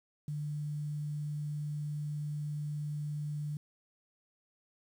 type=tone with quantisation; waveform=sine; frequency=148.6 Hz; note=D3; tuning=21 cents sharp; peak=-34 dBFS; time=0.28-3.57 s; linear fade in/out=2 ms; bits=10; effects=none